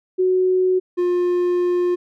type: tone pair in turn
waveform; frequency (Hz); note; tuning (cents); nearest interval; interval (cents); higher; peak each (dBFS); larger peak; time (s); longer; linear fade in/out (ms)
sine / triangle; 370 / 355.2; F#4 / F4; 0 / +29; minor second; 71; first; -14; neither; 0.18-0.8 / 0.97-1.96; second; 20
effects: none